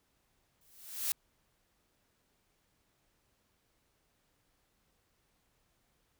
blue noise with exponential growth, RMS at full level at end -30 dBFS, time 0.61-1.12 s, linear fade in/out 1 ms, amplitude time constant 110 ms, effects pink hiss -75 dBFS RMS until 6.19 s

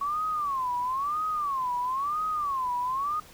sine tone with vibrato, 1108.7 Hz, C#6, in tune, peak -26 dBFS, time 0.01-3.2 s, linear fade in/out 5 ms, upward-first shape sine, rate 1 Hz, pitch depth 220 cents each way, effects pink hiss -51 dBFS RMS until 3.33 s

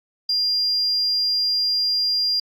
sine tone, 4800 Hz, D8, 37 cents sharp, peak -17 dBFS, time 0.29-2.4 s, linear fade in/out 5 ms, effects tanh soft clip ceiling -14 dBFS + AAC 64 kbps

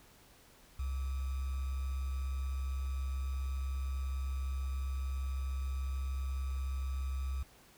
sine tone with sample-and-hold, 66.6 Hz, C2, 31 cents sharp, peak -33 dBFS, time 0.79-7.43 s, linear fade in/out 5 ms, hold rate 1225 Hz, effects pink hiss -61 dBFS RMS until 7.77 s

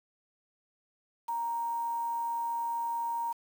sine tone with quantisation, 932.3 Hz, A#5, in tune, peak -30 dBFS, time 1.28-3.33 s, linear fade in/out 10 ms, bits 8, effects none

